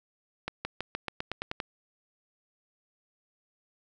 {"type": "accelerating click train", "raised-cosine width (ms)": 0.3, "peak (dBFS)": -16, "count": 10, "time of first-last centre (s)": [0.48, 1.602], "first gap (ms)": 170, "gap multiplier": 0.92, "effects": []}